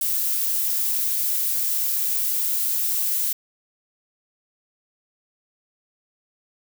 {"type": "noise", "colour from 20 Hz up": "violet", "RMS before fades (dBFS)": -23, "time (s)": [0.01, 3.33], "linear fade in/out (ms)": 5, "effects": []}